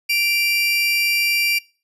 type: tone pair together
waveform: 30% pulse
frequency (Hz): 2349 / 2793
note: D7 / F7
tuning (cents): 0 / -1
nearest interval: minor third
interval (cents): 299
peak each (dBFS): -15 / -23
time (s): 0.09-1.59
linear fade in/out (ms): 10
effects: noise-tail reverb RT60 0.4 s tail -24 dB re dry + resampled to 32000 Hz